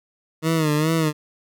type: tone with vibrato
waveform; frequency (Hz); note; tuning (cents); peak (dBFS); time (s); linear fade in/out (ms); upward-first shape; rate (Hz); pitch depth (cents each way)
20% pulse; 156.3; D#3; +8; -13; 0.42-1.13; 50; sine; 2.4; 83
effects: none